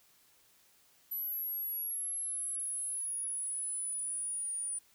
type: exponential sweep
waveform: sine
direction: down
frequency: 11840 to 9400 Hz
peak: -33 dBFS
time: 1.11-4.79 s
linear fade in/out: 10 ms
effects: tanh soft clip ceiling -31 dBFS + white hiss -66 dBFS RMS until 4.94 s